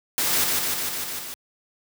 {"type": "noise with echo", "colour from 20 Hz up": "white", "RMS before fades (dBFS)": -23, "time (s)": [0.18, 0.44], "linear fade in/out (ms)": 0, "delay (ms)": 150, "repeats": 6, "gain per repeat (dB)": -2, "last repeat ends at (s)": 1.34, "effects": ["high-pass 80 Hz 12 dB/octave"]}